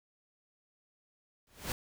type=noise with exponential growth; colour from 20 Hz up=pink; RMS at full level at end=-32 dBFS; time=1.47-1.72 s; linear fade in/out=1 ms; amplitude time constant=53 ms; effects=none